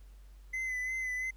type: tone with vibrato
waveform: triangle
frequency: 2030 Hz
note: B6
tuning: 47 cents sharp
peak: -31 dBFS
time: 0.53-1.31 s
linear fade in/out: 10 ms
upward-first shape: sine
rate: 2.9 Hz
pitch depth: 30 cents each way
effects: added 48 Hz sine -50 dBFS peak until 1.36 s + pink hiss -68 dBFS RMS until 1.36 s